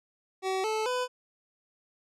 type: tone with pitch steps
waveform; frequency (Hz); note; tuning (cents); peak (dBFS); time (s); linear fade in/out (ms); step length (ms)
25% pulse; 379.4 / 435.8 / 500.6; F#4 / A4 / B4; +43 / -17 / +23; -24; 0.42-1.08; 50; 220
effects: low-pass 8000 Hz 12 dB/octave